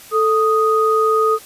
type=tone pair together; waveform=sine; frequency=440 / 1244.5 Hz; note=A4 / D#6; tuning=0 / 0 cents; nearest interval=octave + tritone; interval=1800 cents; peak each=-15 dBFS; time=0.11-1.39 s; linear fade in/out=50 ms; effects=white hiss -40 dBFS RMS until 1.45 s + resampled to 32000 Hz